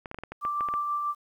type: clicks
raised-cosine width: 0.5 ms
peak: -22 dBFS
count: 10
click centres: 0.058 / 0.114 / 0.145 / 0.187 / 0.236 / 0.32 / 0.451 / 0.608 / 0.687 / 0.739 s
type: tone with tremolo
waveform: sine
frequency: 1174.7 Hz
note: D6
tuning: in tune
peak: -25 dBFS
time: 0.41-1.15 s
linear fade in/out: 50 ms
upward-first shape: sine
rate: 6.2 Hz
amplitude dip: 30%
effects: 10-bit